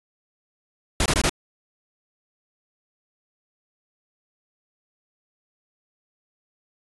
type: noise bursts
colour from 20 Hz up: pink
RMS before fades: -20 dBFS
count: 4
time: 1-1.295 s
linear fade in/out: 2 ms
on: 58 ms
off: 21 ms
effects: resampled to 24000 Hz